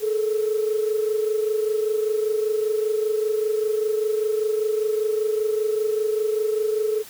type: tone pair together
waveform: sine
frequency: 427.6 / 452.7 Hz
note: A4 / A4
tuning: -49 / +49 cents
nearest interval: minor second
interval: 98 cents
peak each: -20 / -26 dBFS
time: 0-7.04 s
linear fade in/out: 50 ms
effects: tanh soft clip ceiling -13 dBFS + white hiss -43 dBFS RMS until 7.09 s